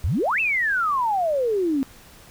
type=exponential two-way sweep; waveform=sine; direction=up then down; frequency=65.41 to 2716 to 260.1 Hz; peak=-19 dBFS; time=0.04-1.83 s; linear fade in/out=0 ms; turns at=0.4 s; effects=pink hiss -48 dBFS RMS until 2.3 s